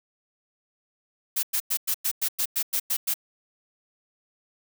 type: noise bursts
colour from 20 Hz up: blue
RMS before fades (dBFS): -25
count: 11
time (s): 1.36-3.141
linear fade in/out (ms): 10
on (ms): 71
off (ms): 100
effects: none